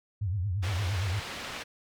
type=tone with vibrato; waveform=sine; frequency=95.5 Hz; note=G2; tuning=45 cents flat; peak=-27 dBFS; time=0.21-1.2 s; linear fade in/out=10 ms; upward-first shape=triangle; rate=8.7 Hz; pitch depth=230 cents each way
type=low-pass noise; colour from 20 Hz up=white; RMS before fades=-39 dBFS; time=0.62-1.64 s; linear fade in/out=20 ms; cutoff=3300 Hz; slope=12 dB/octave
type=click; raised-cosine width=5 ms; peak=-36 dBFS; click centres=1.503 s
effects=none